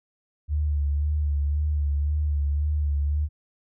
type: tone with vibrato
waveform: sine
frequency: 73.42 Hz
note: D2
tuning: in tune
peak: -21 dBFS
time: 0.48-3.29 s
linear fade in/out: 50 ms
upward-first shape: sine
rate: 1.9 Hz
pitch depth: 43 cents each way
effects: none